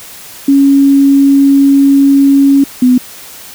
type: tone pair in turn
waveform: sine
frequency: 277.2 / 250.9 Hz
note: C#4 / B3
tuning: 0 / +28 cents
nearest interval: major second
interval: 172 cents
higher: first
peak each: -3 dBFS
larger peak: neither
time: 0.48-2.64 / 2.82-2.98 s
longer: first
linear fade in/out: 5 ms
effects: white hiss -31 dBFS RMS until 3.54 s